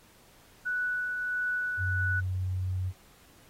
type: tone with tremolo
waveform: sine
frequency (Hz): 1480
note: F#6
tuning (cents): 0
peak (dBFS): -27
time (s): 0.65-2.21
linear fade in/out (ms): 20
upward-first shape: sine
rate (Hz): 1.5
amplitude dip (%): 30
type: tone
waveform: sine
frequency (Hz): 92.5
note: F#2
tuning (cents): 0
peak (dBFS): -28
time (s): 1.77-2.93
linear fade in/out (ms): 50
effects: pink hiss -59 dBFS RMS until 3.49 s + AAC 48 kbps